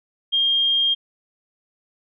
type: tone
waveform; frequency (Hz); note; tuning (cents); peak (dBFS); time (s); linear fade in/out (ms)
sine; 3217; G7; +44; -16; 0.32-0.95; 20
effects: none